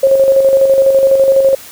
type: tone with tremolo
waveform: sine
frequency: 540 Hz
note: C#5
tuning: 45 cents flat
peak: -4 dBFS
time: 0.03-1.55 s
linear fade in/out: 5 ms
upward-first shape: square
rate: 12 Hz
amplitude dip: 40%
effects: white hiss -34 dBFS RMS until 1.71 s